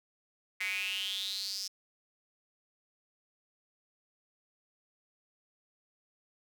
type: tone with high-pass filter sweep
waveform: square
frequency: 98 Hz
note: G2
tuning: in tune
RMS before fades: -36 dBFS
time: 0.6-1.68 s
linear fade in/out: 10 ms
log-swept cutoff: 2100 to 5400 Hz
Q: 8.2
effects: none